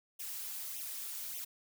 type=noise with flanger; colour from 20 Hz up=blue; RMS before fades=-42 dBFS; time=0.19-1.45 s; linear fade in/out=10 ms; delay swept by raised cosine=0.32 to 5.22 ms; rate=1.7 Hz; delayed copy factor=+0.95; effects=none